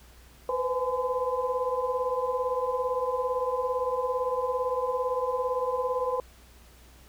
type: tone cluster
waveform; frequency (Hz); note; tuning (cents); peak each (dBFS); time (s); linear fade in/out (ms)
sine; 493.3 / 511 / 844 / 1019; B4 / C5 / G#5 / C6; -2 / -41 / +28 / -46; -31 / -29 / -38 / -31; 0.49-6.2; 2
effects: added 60 Hz sine -53 dBFS peak until 7.08 s + pink hiss -56 dBFS RMS until 7.08 s